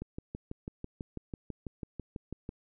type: click train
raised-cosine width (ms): 3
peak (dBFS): -25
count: 16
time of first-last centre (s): 0.02-2.491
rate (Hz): 6.07
effects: none